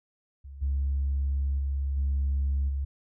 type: tone with level steps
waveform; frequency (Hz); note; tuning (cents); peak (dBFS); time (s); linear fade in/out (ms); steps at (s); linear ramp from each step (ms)
sine; 69; C#2; -7; -40 / -23 / -25 / -22 / -26; 0.44-2.85; 10; 0.61 / 1.58 / 1.96 / 2.68; 20
effects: tanh soft clip ceiling -21 dBFS

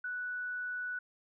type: tone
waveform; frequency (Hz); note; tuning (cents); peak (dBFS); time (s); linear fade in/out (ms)
sine; 1480; F#6; 0; -35; 0.04-0.99; 5
effects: none

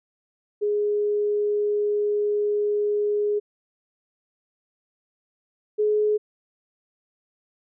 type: tone pair in turn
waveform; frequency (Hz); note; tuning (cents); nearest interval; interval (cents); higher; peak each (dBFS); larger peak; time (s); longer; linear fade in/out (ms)
sine; 415.3 / 422.8; G#4 / G#4; 0 / +31; unison; 31; second; -20 / -18; second; 0.61-3.4 / 5.78-6.18; first; 20
effects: none

